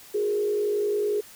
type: tone with frequency modulation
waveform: sine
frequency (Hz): 415.3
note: G#4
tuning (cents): 0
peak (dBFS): -22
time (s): 0.14-1.21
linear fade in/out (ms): 10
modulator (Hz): 51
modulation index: 0.6
effects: white hiss -48 dBFS RMS until 1.35 s